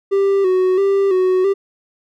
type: tone with vibrato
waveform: triangle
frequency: 382.2 Hz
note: G4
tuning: 44 cents flat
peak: -10 dBFS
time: 0.11-1.54 s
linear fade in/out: 20 ms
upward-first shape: square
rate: 1.5 Hz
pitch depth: 53 cents each way
effects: none